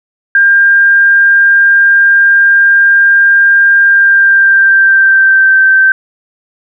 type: tone with pitch glide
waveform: sine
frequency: 1600 to 1554.5 Hz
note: G6 to G6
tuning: +35 to -15 cents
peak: -3 dBFS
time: 0.35-5.92 s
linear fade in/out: 2 ms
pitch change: -50 cents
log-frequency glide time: 3.81-5.6 s
effects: none